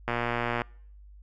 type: click train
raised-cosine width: 0.5 ms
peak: -13 dBFS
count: 65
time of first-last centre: 0.08-0.618 s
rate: 119 Hz
effects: noise-tail reverb RT60 0.6 s tail -26 dB re dry + added 50 Hz sine -47 dBFS peak until 1.22 s